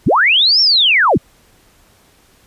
sine linear two-way sweep, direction up then down, 55 to 5530 to 55 Hz, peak -8 dBFS, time 0.06-1.18 s, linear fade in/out 10 ms, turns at 0.61 s, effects pink hiss -51 dBFS RMS until 2.46 s + resampled to 32000 Hz

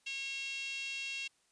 5% pulse tone with high-pass filter, 545 Hz, C#5, 29 cents flat, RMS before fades -40 dBFS, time 0.06-1.28 s, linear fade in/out 10 ms, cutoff 2700 Hz, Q 6.4, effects white hiss -72 dBFS RMS until 1.51 s + resampled to 22050 Hz

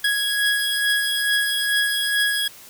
25% pulse beating tone pair, 1661.2 / 1663.5 Hz, G#6 / G#6, 0 / +2 cents, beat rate 2.3 Hz, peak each -16 / -22 dBFS, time 0.04-2.48 s, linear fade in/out 5 ms, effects white hiss -44 dBFS RMS until 2.69 s

